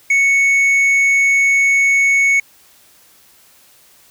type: tone with tanh clipping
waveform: triangle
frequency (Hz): 2215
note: C#7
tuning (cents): -2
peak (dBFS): -11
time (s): 0.1-2.4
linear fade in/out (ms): 5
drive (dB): 9
effects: white hiss -49 dBFS RMS until 4.1 s